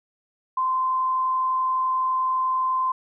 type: tone with frequency modulation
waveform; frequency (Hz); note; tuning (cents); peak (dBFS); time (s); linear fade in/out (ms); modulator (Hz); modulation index
sine; 1036; C6; -17; -20; 0.57-2.92; 5; 31.7; 0.29
effects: none